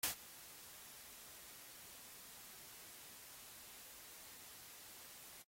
white noise with ADSR envelope, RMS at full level -35 dBFS, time 0.03-5.43 s, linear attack 4 ms, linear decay 110 ms, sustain -22 dB, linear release 15 ms, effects noise-tail reverb RT60 0.1 s tail -21 dB re dry + AAC 48 kbps

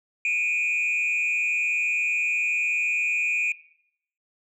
sine tone with frequency modulation, 2438 Hz, D#7, 36 cents flat, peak -19 dBFS, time 0.25-3.52 s, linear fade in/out 2 ms, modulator 159 Hz, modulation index 0.54, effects noise-tail reverb RT60 0.7 s tail -19 dB re dry + tanh soft clip ceiling -20 dBFS

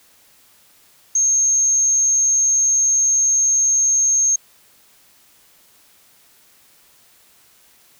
sine tone, 6430 Hz, G8, 43 cents sharp, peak -13 dBFS, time 1.15-4.36 s, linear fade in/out 5 ms, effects white hiss -53 dBFS RMS until 7.99 s

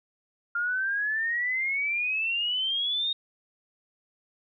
sine exponential sweep, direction up, 1396.9 to 3729 Hz, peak -25 dBFS, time 0.55-3.13 s, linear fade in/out 5 ms, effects none

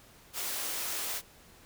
white high-pass noise, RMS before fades -35 dBFS, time 0.33-1.22 s, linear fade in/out 50 ms, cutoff 290 Hz, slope 24 dB/octave, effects pink hiss -57 dBFS RMS until 1.65 s

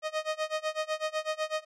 sawtooth tone with tremolo, 622.3 Hz, D#5, in tune, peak -23 dBFS, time 0.02-1.65 s, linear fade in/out 50 ms, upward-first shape sine, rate 8 Hz, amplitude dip 95%, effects low-pass 6000 Hz 12 dB/octave

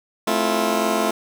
15% pulse chord, F major seventh, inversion first, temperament just, 218.3 / 261.9 / 327.4 / 349.2 Hz, A3 / C4 / E4 / F4, -13 / +2 / -12 / 0 cents, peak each -16 / -21 / -21 / -18 dBFS, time 0.27-1.11 s, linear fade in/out 5 ms, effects none

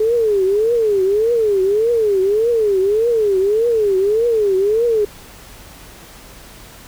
sine tone with vibrato, 423.3 Hz, G#4, 33 cents sharp, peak -12 dBFS, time 0-5.05 s, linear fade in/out 5 ms, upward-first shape triangle, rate 1.7 Hz, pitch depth 230 cents each way, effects added 46 Hz sine -45 dBFS peak until 6.87 s + pink hiss -40 dBFS RMS until 6.87 s

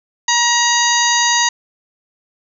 harmonic tone with a mistuned harmonic, 950 Hz, A#5, 33 cents sharp, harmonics 1 / 2 / 3 / 4 / 5 / 6 / 7, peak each -17 / -18 / -23 / -21 / -22 / -22 / -18 dBFS, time 0.28-1.49 s, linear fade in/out 5 ms, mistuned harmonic 6, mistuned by +95 cents, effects none

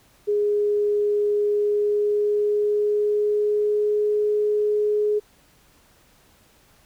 sine tone with pitch glide, 414.2 to 419.7 Hz, G#4 to G#4, -5 to +18 cents, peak -18 dBFS, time 0.27-5.2 s, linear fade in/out 20 ms, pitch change +23 cents, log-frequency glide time 1.48-4.2 s, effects pink hiss -57 dBFS RMS until 6.85 s

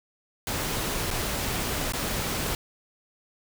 pink noise with dropouts, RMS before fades -29 dBFS, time 0.47-2.55 s, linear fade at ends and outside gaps 1 ms, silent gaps 1.105-1.111 / 1.922-1.935 s, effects none

